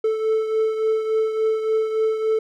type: beating tone pair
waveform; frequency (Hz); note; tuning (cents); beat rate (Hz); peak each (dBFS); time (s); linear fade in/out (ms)
triangle; 438.9 / 442.4; A4 / A4; -4 / +9; 3.5; -17 / -25; 0.04-2.39; 5
effects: none